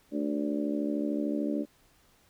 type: harmonic tone with a mistuned harmonic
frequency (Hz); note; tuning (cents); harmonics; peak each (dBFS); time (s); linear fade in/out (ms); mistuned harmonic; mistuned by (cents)
73.42; D2; 0; 3 / 4 / 5 / 6 / 7 / 8; -33 / -30 / -38 / -43 / -45 / -38; 0.11-1.66; 50; 8; -19
effects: pink hiss -64 dBFS RMS until 2.29 s